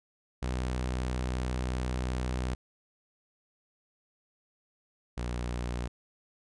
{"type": "tone pair in turn", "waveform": "sawtooth", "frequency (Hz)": [62.7, 60.43], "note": ["B1", "B1"], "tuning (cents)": [27, -37], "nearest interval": "minor second", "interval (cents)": 64, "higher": "first", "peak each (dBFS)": [-26, -28], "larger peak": "first", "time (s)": [[0.42, 2.55], [5.17, 5.88]], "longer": "first", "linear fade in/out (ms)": 10, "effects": ["resampled to 22050 Hz"]}